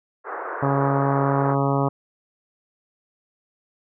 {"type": "band-pass noise", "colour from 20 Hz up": "white", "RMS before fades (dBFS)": -31, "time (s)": [0.24, 1.56], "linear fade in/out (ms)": 50, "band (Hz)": [350, 1600], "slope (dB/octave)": 48}
{"type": "harmonic tone", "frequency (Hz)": 138.59, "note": "C#3", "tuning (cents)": 0, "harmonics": [1, 2, 3, 4, 5, 6, 7, 8, 9], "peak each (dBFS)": [-22, -25, -27, -28, -29, -30, -30, -31, -32], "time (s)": [0.62, 1.89], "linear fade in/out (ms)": 10}
{"effects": []}